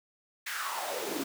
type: noise with high-pass filter sweep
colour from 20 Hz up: pink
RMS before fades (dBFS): -35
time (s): 0.46-1.24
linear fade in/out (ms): 10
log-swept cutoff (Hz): 1900 to 260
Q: 4.1
effects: none